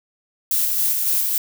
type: noise with tremolo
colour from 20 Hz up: violet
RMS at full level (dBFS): -19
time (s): 0.51-1.38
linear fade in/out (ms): 2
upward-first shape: square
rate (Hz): 3.6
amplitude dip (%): 25
effects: none